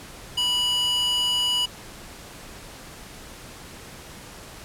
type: tone with high-pass filter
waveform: square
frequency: 980 Hz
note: B5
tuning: 14 cents flat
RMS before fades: -23 dBFS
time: 0.37-1.66 s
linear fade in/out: 10 ms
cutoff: 2500 Hz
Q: 4.6
effects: pink hiss -42 dBFS RMS until 4.64 s + low-pass 12000 Hz 12 dB/octave